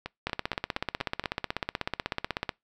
two click trains, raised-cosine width 0.3 ms, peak -18 / -12 dBFS, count 6 / 37, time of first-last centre 0.06-1.239 / 0.27-2.492 s, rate 4.24 / 16.2 Hz, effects noise-tail reverb RT60 0.2 s tail -25 dB re dry

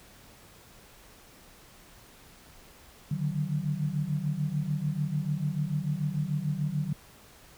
sine tone cluster, 144.7 / 151.5 / 187.7 Hz, D3 / D#3 / F#3, -25 / -46 / +25 cents, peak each -32 / -30 / -34 dBFS, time 3.11-6.93 s, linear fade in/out 5 ms, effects pink hiss -54 dBFS RMS until 7.57 s

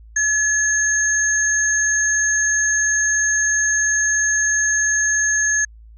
sine tone pair together, 1704 / 6439 Hz, G#6 / G8, +44 / +46 cents, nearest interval octave + major seventh, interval 2302 cents, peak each -18 dBFS, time 0.16-5.65 s, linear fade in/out 5 ms, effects added 55 Hz sine -40 dBFS peak until 5.97 s

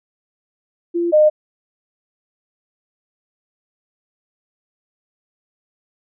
sine tone pair in turn, 343.3 / 610.3 Hz, F4 / D#5, -30 / -34 cents, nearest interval minor seventh, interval 996 cents, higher second, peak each -16 / -8 dBFS, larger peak second, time 0.94-1.12 / 1.12-1.3 s, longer neither, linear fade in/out 20 ms, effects none

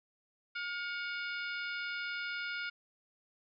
harmonic tone with a mistuned harmonic, 712 Hz, F5, 33 cents sharp, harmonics 2 / 3 / 4 / 5 / 6 / 7, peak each -38 / -42 / -47 / -49 / -52 / -51 dBFS, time 0.55-2.7 s, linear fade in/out 10 ms, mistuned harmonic 3, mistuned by +73 cents, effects none

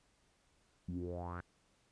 sawtooth tone with low-pass filter sweep, 87.31 Hz, F2, in tune, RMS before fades -42 dBFS, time 0.88-1.41 s, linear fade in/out 5 ms, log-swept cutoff 190 to 1600 Hz, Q 6.8, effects pink hiss -73 dBFS RMS until 1.91 s + resampled to 22050 Hz

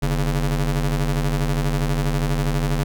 35% pulse ring-modulated tone, 92.5 Hz, F#2, in tune, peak -14 dBFS, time 0.02-2.84 s, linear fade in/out 10 ms, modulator 52.4 Hz, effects none

